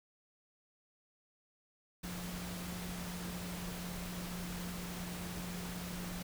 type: tone in noise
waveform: sine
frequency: 177.6 Hz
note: F3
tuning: 29 cents sharp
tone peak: -42 dBFS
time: 2.03-6.23 s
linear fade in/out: 10 ms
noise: pink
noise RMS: -45 dBFS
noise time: 2.03-6.23 s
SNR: 0 dB
effects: none